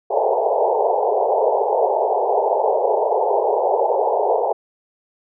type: band-pass noise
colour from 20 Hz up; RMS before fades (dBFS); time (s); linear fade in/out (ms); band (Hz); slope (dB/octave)
pink; -18; 0.1-4.53; 10; 400 to 920; 96
effects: none